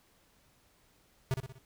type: tone with echo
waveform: square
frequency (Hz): 131.7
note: C3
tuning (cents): +12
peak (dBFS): -28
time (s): 1.31-1.34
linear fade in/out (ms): 0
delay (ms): 61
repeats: 4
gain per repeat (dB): -6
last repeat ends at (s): 1.584
effects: pink hiss -67 dBFS RMS until 1.65 s